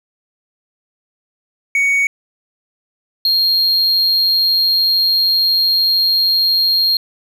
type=tone pair in turn; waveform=triangle; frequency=2235 / 4231 Hz; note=C#7 / C8; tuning=+14 / +19 cents; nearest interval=major seventh; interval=1105 cents; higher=second; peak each=-10 dBFS; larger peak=neither; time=1.75-2.07 / 3.25-6.97 s; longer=second; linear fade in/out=2 ms; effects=none